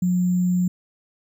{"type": "tone with sample-and-hold", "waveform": "sine", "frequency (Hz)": 179.6, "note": "F3", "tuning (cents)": 49, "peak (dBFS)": -17, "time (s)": [0.02, 0.68], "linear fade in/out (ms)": 5, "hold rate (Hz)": 7350, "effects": []}